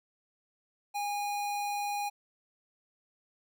square tone, 819 Hz, G#5, 24 cents flat, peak -32 dBFS, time 0.94-2.1 s, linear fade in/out 20 ms, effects none

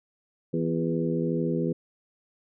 harmonic tone with a mistuned harmonic, 82.41 Hz, E2, in tune, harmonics 2 / 3 / 4 / 5 / 6, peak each -28 / -30 / -31 / -32 / -33 dBFS, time 0.53-1.73 s, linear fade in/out 10 ms, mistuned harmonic 4, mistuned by +46 cents, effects none

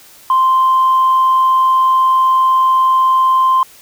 sine tone, 1044 Hz, C6, 4 cents flat, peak -7 dBFS, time 0.3-3.63 s, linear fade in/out 2 ms, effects tanh soft clip ceiling -5 dBFS + white hiss -42 dBFS RMS until 3.81 s

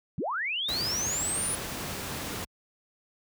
sine linear sweep, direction up, 108.6 to 9956 Hz, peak -28 dBFS, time 0.18-1.55 s, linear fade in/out 0 ms
pink noise, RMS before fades -35 dBFS, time 0.68-2.45 s, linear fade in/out 10 ms
effects high-pass 60 Hz 12 dB/octave

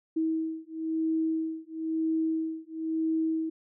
sine beating tone pair, 320.5 / 321.5 Hz, E4 / E4, -49 / -43 cents, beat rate 1 Hz, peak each -30 dBFS, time 0.16-3.5 s, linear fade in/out 10 ms, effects none

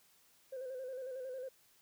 sine tone with vibrato, 517 Hz, C5, 21 cents flat, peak -39 dBFS, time 0.52-1.49 s, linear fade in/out 10 ms, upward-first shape square, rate 11 Hz, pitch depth 48 cents each way, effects tanh soft clip ceiling -38 dBFS + white hiss -68 dBFS RMS until 1.81 s

